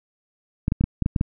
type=clicks; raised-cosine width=5 ms; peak=-8 dBFS; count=8; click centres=0.681 / 0.721 / 0.81 / 0.84 / 1.023 / 1.061 / 1.162 / 1.211 s; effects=none